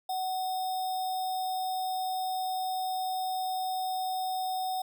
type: tone with sample-and-hold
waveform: sine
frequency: 747 Hz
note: F#5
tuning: 16 cents sharp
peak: -29 dBFS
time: 0.09-4.82 s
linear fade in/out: 5 ms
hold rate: 4410 Hz
effects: none